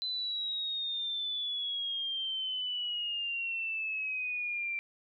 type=exponential sweep; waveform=sine; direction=down; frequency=4042 to 2349 Hz; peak=-32 dBFS; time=0.02-4.79 s; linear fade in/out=0 ms; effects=none

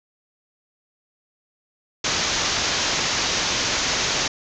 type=low-pass noise; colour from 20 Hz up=white; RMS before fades=-23 dBFS; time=2.04-4.28 s; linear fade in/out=5 ms; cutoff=6800 Hz; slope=96 dB/octave; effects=none

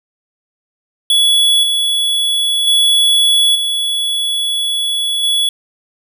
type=tone with level steps; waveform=square; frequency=3389 Hz; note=G#7; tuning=34 cents sharp; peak=-9 / -13 / -9 / -15 / -12 dBFS; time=1.1-5.49 s; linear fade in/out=2 ms; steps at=1.63 / 2.67 / 3.55 / 5.23 s; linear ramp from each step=5 ms; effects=none

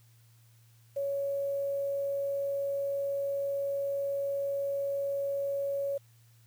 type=tone with quantisation; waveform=sine; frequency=558 Hz; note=C#5; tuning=11 cents sharp; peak=-29 dBFS; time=0.96-5.98 s; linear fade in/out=10 ms; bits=9; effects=added 115 Hz sine -58 dBFS peak until 6.46 s + white hiss -67 dBFS RMS until 6.46 s

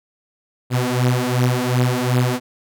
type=beating tone pair; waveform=sawtooth; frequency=123.47 / 126.17 Hz; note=B2 / B2; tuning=0 / +37 cents; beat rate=2.7 Hz; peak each=-15 dBFS; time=0.7-2.4 s; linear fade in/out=50 ms; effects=none

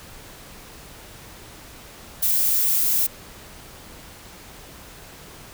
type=noise; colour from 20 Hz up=violet; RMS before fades=-20 dBFS; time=2.22-3.07 s; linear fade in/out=10 ms; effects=pink hiss -43 dBFS RMS until 5.53 s

